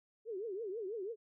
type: tone with vibrato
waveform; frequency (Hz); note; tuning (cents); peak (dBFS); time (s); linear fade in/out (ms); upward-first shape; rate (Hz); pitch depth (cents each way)
sine; 415.3; G#4; 0; -38; 0.25-1.16; 50; triangle; 6.1; 260
effects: none